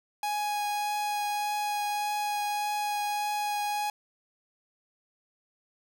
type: tone with vibrato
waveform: 45% pulse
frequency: 830.6 Hz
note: G#5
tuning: in tune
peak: -28 dBFS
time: 0.23-3.9 s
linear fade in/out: 2 ms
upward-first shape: triangle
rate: 1.7 Hz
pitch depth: 9 cents each way
effects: none